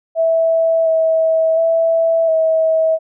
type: tone with pitch steps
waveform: sine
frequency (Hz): 655 / 646 / 658 / 643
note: E5 / E5 / E5 / E5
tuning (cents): -11 / -35 / -3 / -43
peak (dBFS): -11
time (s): 0.15-2.99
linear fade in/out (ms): 50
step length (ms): 710
effects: none